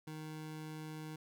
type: tone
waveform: 25% pulse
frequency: 155.56 Hz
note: D#3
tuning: in tune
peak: -40 dBFS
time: 0.07-1.16 s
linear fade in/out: 5 ms
effects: none